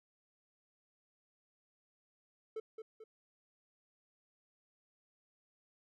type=tone with echo; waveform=triangle; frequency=440 Hz; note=A4; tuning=in tune; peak=-36 dBFS; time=2.56-2.6 s; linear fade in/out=5 ms; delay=220 ms; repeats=2; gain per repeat=-6 dB; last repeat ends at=3.04 s; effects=none